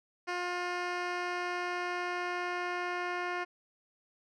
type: tone with low-pass filter sweep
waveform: 10% pulse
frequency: 355.5 Hz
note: F4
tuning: 31 cents sharp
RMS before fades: -35 dBFS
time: 0.27-3.45 s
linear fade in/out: 20 ms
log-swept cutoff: 4300 to 2800 Hz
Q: 0.89
effects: none